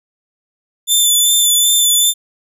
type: tone with vibrato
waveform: 15% pulse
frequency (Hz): 3520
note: A7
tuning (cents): 0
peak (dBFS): -3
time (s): 0.87-2.14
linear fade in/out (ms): 50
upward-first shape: sine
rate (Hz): 2.6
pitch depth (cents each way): 24
effects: none